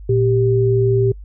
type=tone pair together; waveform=sine; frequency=116.54 / 392 Hz; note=A#2 / G4; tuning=0 / 0 cents; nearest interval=octave + major sixth; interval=2100 cents; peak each=-15 dBFS; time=0.09-1.12 s; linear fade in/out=5 ms; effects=noise-tail reverb RT60 0.1 s tail -26 dB re dry + added 50 Hz sine -32 dBFS peak until 1.24 s